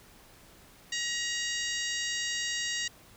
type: harmonic tone with a mistuned harmonic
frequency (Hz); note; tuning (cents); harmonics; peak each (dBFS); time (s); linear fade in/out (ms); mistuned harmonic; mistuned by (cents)
950; A#5; +33; 2 / 3 / 4 / 5 / 6 / 7 / 8; -35 / -37 / -38 / -39 / -40 / -40 / -41; 0.92-2.88; 5; 5; -41
effects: pink hiss -56 dBFS RMS until 3.16 s